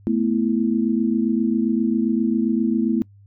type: chord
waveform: sine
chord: A suspended second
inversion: none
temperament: just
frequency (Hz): 220 / 247.5 / 330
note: A3 / B3 / E4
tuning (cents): 0 / +4 / +2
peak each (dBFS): -20 / -22 / -23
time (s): 0.07-3.02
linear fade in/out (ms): 0
effects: noise-tail reverb RT60 0.1 s tail -23 dB re dry + added 100 Hz sine -46 dBFS peak until 3.26 s